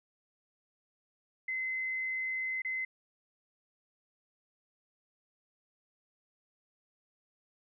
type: tone with dropouts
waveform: sine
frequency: 2052 Hz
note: C7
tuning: 34 cents flat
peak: -32 dBFS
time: 1.48-2.85 s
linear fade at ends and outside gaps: 5 ms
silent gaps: 2.62-2.648 s
effects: none

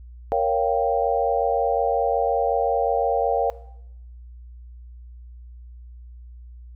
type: chord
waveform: sine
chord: G half-diminished seventh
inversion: first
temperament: equal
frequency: 466.2 / 554.4 / 698.5 / 784 Hz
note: Bb4 / Db5 / F5 / G5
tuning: 0 / 0 / 0 / 0 cents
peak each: -24 dBFS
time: 0.32-3.5 s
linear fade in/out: 0 ms
effects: noise-tail reverb RT60 0.8 s tail -18 dB re dry + added 60 Hz sine -39 dBFS peak until 6.75 s

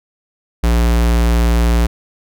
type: tone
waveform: square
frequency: 58.27 Hz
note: A#1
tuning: in tune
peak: -11 dBFS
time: 0.63-1.87 s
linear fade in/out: 10 ms
effects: none

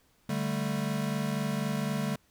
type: chord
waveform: square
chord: D suspended fourth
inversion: none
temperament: equal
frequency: 146.83 / 196 / 220 Hz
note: D3 / G3 / A3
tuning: 0 / 0 / 0 cents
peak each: -34 dBFS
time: 0.29-2.16 s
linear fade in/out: 5 ms
effects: pink hiss -67 dBFS RMS until 2.3 s

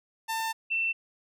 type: tone pair in turn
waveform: sawtooth / sine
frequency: 896 / 2685 Hz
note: A5 / E7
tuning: +31 / +31 cents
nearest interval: octave + perfect fifth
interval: 1900 cents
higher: second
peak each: -25 dBFS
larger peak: neither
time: 0.28-0.53 / 0.7-0.93 s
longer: first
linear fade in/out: 20 ms
effects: none

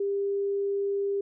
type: tone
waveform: sine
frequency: 399 Hz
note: G4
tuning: 31 cents sharp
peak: -25 dBFS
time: 0-1.21 s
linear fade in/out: 5 ms
effects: none

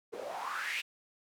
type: noise with band-pass filter sweep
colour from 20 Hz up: white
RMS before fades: -38 dBFS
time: 0.12-0.82 s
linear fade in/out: 20 ms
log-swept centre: 410 to 2700 Hz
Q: 5.6
effects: none

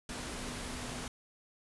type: tone in noise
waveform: sine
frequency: 246.9 Hz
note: B3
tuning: in tune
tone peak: -47 dBFS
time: 0.09-1.08 s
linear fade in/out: 2 ms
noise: pink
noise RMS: -41 dBFS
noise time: 0.09-1.08 s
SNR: -9 dB
effects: resampled to 24000 Hz

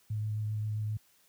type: tone with vibrato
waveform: sine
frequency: 107 Hz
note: A2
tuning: 48 cents flat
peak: -30 dBFS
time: 0.1-0.97 s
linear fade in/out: 5 ms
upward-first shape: sine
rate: 7.6 Hz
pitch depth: 13 cents each way
effects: white hiss -66 dBFS RMS until 1.28 s + high-pass 60 Hz 12 dB/octave

